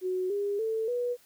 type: tone with pitch steps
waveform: sine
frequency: 369.3 / 405.1 / 444.3 / 487.3 Hz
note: F#4 / G#4 / A4 / B4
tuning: -3 / -43 / +17 / -23 cents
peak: -27 dBFS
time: 0.01-1.17 s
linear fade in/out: 50 ms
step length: 290 ms
effects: white hiss -61 dBFS RMS until 1.25 s